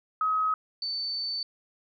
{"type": "tone pair in turn", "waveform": "sine", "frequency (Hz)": [1271, 4529], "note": ["D#6", "C#8"], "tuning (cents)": [36, 36], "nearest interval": "octave + minor seventh", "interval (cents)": 2200, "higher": "second", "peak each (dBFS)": [-23, -29], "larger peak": "first", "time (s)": [[0.21, 0.54], [0.82, 1.43]], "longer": "second", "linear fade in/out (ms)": 2, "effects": []}